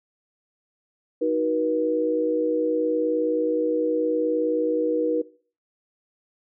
sine tone cluster, 313.7 / 372.9 / 482.1 Hz, D#4 / F#4 / B4, +14 / +14 / -42 cents, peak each -25 / -30 / -22 dBFS, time 1.21-5.22 s, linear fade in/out 10 ms, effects noise-tail reverb RT60 0.4 s tail -19 dB re dry

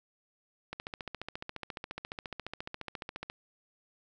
click train, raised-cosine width 0.3 ms, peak -22 dBFS, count 38, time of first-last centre 0.73-3.299 s, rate 14.4 Hz, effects none

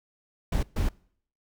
brown noise bursts at uneven times, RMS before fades -25 dBFS, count 2, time 0.52-0.63 / 0.76-0.89 s, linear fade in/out 5 ms, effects noise-tail reverb RT60 0.6 s tail -24 dB re dry

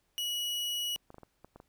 40% pulse tone, 2920 Hz, F#7, 24 cents flat, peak -31 dBFS, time 0.18-0.96 s, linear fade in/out 0 ms
clicks, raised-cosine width 1 ms, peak -35 dBFS, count 8, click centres 0.961 / 1.104 / 1.144 / 1.183 / 1.233 / 1.446 / 1.56 / 1.601 s
effects pink hiss -75 dBFS RMS until 1.68 s

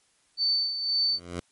sine tone with tremolo, 4535 Hz, C#8, 39 cents sharp, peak -21 dBFS, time 0.37-1.2 s, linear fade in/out 50 ms, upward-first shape sine, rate 1.9 Hz, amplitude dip 60%
10% pulse tone with exponential growth, 87.31 Hz, F2, in tune, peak -21 dBFS, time 0.99-1.4 s, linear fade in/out 5 ms, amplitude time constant 88 ms
effects white hiss -66 dBFS RMS until 1.51 s + MP3 48 kbps

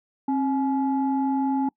sine tone pair together, 267.8 / 848 Hz, C4 / G#5, +40 / +36 cents, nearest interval octave + minor sixth, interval 1996 cents, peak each -21 / -26 dBFS, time 0.28-1.69 s, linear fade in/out 5 ms, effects noise-tail reverb RT60 0.1 s tail -26 dB re dry + tanh soft clip ceiling -14 dBFS

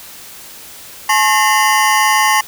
25% pulse ring-modulated tone, 968 Hz, B5, 35 cents flat, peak -3 dBFS, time 1.09-2.41 s, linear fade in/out 5 ms, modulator 111 Hz, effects white hiss -35 dBFS RMS until 2.47 s

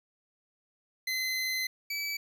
25% pulse tone pair in turn, 2048 / 2299 Hz, C7 / D7, -38 / -37 cents, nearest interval major second, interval 201 cents, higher second, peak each -26 / -28 dBFS, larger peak first, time 1.07-1.67 / 1.9-2.17 s, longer first, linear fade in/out 5 ms, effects none

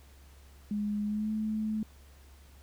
sine tone with pitch glide, 207.7 to 216.3 Hz, G#3 to A3, 0 to -29 cents, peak -29 dBFS, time 0.71-1.83 s, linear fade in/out 2 ms, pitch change +71 cents, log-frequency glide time 1.04-1.31 s, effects added 69 Hz sine -53 dBFS peak until 2.62 s + pink hiss -61 dBFS RMS until 2.62 s

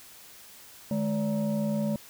sine tone with frequency modulation, 212 Hz, G#3, 36 cents sharp, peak -25 dBFS, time 0.91-1.96 s, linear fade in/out 2 ms, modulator 364 Hz, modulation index 0.85, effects white hiss -50 dBFS RMS until 2.09 s

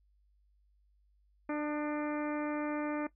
harmonic tone with a mistuned harmonic, 297.7 Hz, D4, 24 cents sharp, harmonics 1 / 2 / 3 / 4 / 5 / 6 / 7 / 8, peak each -33 / -39 / -43 / -45 / -47 / -49 / -50 / -51 dBFS, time 1.49-3.07 s, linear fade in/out 5 ms, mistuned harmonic 4, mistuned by +27 cents, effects noise-tail reverb RT60 0.1 s tail -17 dB re dry + added 50 Hz sine -66 dBFS peak until 3.15 s

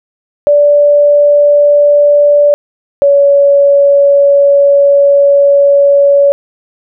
sine tone pair in turn, 582 / 564.5 Hz, D5 / C#5, -16 / +31 cents, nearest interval minor second, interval 53 cents, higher first, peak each -3 dBFS, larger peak neither, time 0.47-2.54 / 3.02-6.32 s, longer second, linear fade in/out 0 ms, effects none

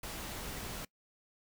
pink noise, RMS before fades -42 dBFS, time 0.03-0.85 s, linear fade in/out 5 ms, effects noise-tail reverb RT60 0.1 s tail -23 dB re dry

